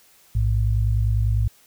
sine tone pair together, 57.96 / 108 Hz, A#1 / A2, -9 / -32 cents, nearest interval major seventh, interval 1077 cents, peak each -20 dBFS, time 0.35-1.48 s, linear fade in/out 5 ms, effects white hiss -55 dBFS RMS until 1.66 s

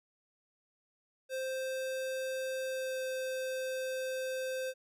square tone with pitch glide, 523.3 to 519.7 Hz, C5 to C5, 0 to -12 cents, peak -35 dBFS, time 1.29-4.74 s, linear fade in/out 50 ms, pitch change -12 cents, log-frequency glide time 2.66-3.03 s, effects resampled to 32000 Hz

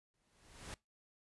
pink noise with exponential growth, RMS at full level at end -45 dBFS, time 0.14-0.74 s, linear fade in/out 0 ms, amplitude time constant 130 ms, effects noise-tail reverb RT60 0.2 s tail -22 dB re dry + resampled to 24000 Hz

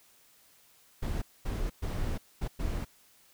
brown noise bursts at uneven times, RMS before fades -32 dBFS, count 5, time 1.02-1.22 / 1.45-1.7 / 1.82-2.18 / 2.41-2.48 / 2.59-2.85 s, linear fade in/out 10 ms, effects white hiss -62 dBFS RMS until 3.33 s

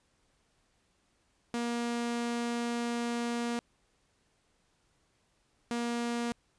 sawtooth tone pair in turn, 236.9 / 236.9 Hz, A#3 / A#3, +28 / +28 cents, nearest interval unison, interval 0 cents, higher neither, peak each -27 dBFS, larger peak neither, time 1.54-3.59 / 5.71-6.32 s, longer first, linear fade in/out 0 ms, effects pink hiss -72 dBFS RMS until 6.58 s + resampled to 22050 Hz

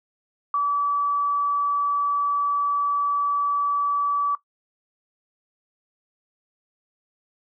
sine tone, 1150 Hz, D6, 37 cents flat, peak -19 dBFS, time 0.54-4.35 s, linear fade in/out 2 ms, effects noise-tail reverb RT60 0.1 s tail -17 dB re dry

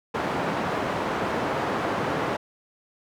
white band-pass noise, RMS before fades -27 dBFS, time 0.14-2.37 s, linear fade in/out 10 ms, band 120 to 1000 Hz, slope 12 dB/octave, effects none

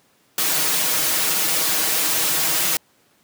white noise with comb filter, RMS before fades -20 dBFS, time 0.38-2.77 s, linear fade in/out 2 ms, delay 6.3 ms, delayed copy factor +0.95, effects pink hiss -59 dBFS RMS until 3.23 s + high-pass 150 Hz 12 dB/octave

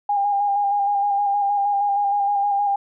sine tone with vibrato, 809 Hz, G#5, 46 cents flat, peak -17 dBFS, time 0.09-2.76 s, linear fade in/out 5 ms, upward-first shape square, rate 6.4 Hz, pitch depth 23 cents each way, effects none

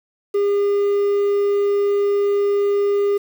triangle tone with quantisation, 404.6 Hz, G#4, 45 cents flat, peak -13 dBFS, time 0.34-3.18 s, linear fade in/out 10 ms, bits 7, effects none

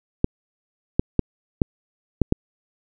clicks, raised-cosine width 3 ms, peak -3 dBFS, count 6, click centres 0.244 / 0.995 / 1.193 / 1.618 / 2.217 / 2.324 s, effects none

